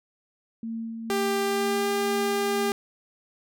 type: tone with tremolo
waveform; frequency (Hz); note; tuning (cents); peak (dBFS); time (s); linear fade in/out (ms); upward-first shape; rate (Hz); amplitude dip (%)
sine; 226.9; A#3; -47; -29; 0.63-2.72; 2; sine; 2.1; 35
type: tone with pitch glide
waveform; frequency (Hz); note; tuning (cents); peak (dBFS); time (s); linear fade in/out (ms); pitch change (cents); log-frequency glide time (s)
sawtooth; 396 to 401.1; G4 to G4; +18 to +40; -20; 1.1-2.72; 0; +22; 1.42-1.87
effects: none